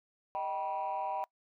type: chord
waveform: sine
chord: Eb augmented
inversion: none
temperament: just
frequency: 622.3 / 777.8 / 972.3 Hz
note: Eb5 / G5 / B5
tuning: 0 / -14 / -27 cents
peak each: -39 / -34 / -35 dBFS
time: 0.35-1.24 s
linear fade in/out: 0 ms
effects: noise-tail reverb RT60 0.1 s tail -25 dB re dry + tanh soft clip ceiling -28 dBFS